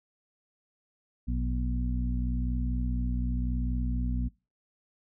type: harmonic tone with a mistuned harmonic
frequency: 60.9 Hz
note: B1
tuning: 24 cents flat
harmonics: 1 / 2 / 3 / 4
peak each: -28 / -36 / -38 / -35 dBFS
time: 1.27-4.29 s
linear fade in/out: 20 ms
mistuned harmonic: 1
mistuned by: -93 cents
effects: noise-tail reverb RT60 0.3 s tail -24 dB re dry